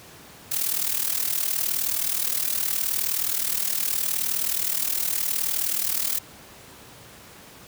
blue noise with amplitude modulation, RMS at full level -22 dBFS, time 0.51-6.19 s, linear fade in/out 10 ms, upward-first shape sine, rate 39.2 Hz, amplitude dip 75%, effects pink hiss -46 dBFS RMS until 7.67 s + high-pass 80 Hz 12 dB/octave

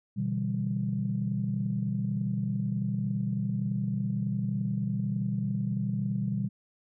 sine chord, E minor seventh, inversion second, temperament equal, 123.47 / 146.83 / 164.81 / 196 Hz, B2 / D3 / E3 / G3, 0 / 0 / 0 / 0 cents, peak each -31 / -36 / -36 / -30 dBFS, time 0.16-6.49 s, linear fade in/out 20 ms, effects tanh soft clip ceiling -17 dBFS

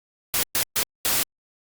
white noise bursts at uneven times, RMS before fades -22 dBFS, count 4, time 0.34-0.43 / 0.55-0.63 / 0.76-0.83 / 1.05-1.23 s, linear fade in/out 0 ms, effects Opus 48 kbps

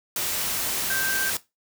sine tone in noise, 1568 Hz, G6, in tune, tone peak -25 dBFS, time 0.9-1.3 s, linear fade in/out 2 ms, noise white, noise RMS -27 dBFS, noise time 0.16-1.37 s, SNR -1 dB, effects noise-tail reverb RT60 0.2 s tail -17 dB re dry

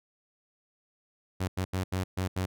sawtooth tone bursts at uneven times, 93.2 Hz, F#2, 13 cents sharp, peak -24 dBFS, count 6, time 1.4-1.48 / 1.57-1.65 / 1.73-1.84 / 1.92-2.04 / 2.17-2.28 / 2.36-2.46 s, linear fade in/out 10 ms, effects none

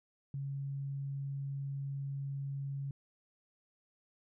sine tone, 138.59 Hz, C#3, in tune, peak -36 dBFS, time 0.34-2.91 s, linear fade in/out 2 ms, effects none

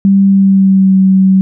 sine tone with pitch glide, 196 to 190.31 Hz, G3 to F#3, 0 to +49 cents, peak -4 dBFS, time 0.05-1.41 s, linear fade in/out 0 ms, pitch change -51 cents, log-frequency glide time 0.26-0.97 s, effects none

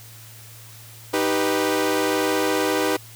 sawtooth chord, Eb augmented, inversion none, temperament equal, 311.1 / 392 / 493.9 Hz, Eb4 / G4 / B4, 0 / 0 / 0 cents, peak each -20 dBFS, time 1.13-2.97 s, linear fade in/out 10 ms, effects added 112 Hz sine -44 dBFS peak until 3.15 s + white hiss -45 dBFS RMS until 3.15 s

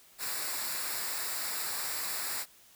white noise with comb filter, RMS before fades -35 dBFS, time 0.18-2.46 s, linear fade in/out 50 ms, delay 0.32 ms, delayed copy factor -0.65, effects white hiss -59 dBFS RMS until 2.75 s

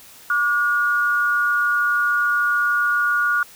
sine tone pair together, 1166 / 1439.2 Hz, D6 / F#6, -13 / -48 cents, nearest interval major third, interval 365 cents, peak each -23 / -17 dBFS, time 0.3-3.43 s, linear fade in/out 2 ms, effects white hiss -45 dBFS RMS until 3.55 s

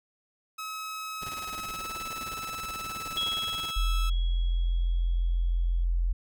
sawtooth tone with pitch glide, 1283 to 1310 Hz, E6 to E6, -47 to -11 cents, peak -31 dBFS, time 0.58-4.1 s, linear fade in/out 10 ms, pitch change +36 cents, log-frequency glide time 1.56-1.96 s
pink noise with tremolo, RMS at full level -41 dBFS, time 1.21-3.72 s, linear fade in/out 20 ms, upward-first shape square, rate 19 Hz, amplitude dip 70%
sine tone with exponential decay, 3322 Hz, G#7, in tune, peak -26 dBFS, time 3.17-5.84 s, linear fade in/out 2 ms, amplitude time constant 580 ms
sine tone, 43 Hz, F1, 26 cents flat, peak -23 dBFS, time 3.76-6.13 s, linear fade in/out 10 ms
effects none

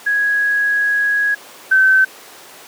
sine tone pair in turn, 1661.2 / 1537.6 Hz, G#6 / G6, 0 / -34 cents, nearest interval minor second, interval 134 cents, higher first, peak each -13 / -8 dBFS, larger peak second, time 0.06-1.35 / 1.71-2.05 s, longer first, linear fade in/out 10 ms, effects pink hiss -38 dBFS RMS until 2.67 s + high-pass 400 Hz 12 dB/octave

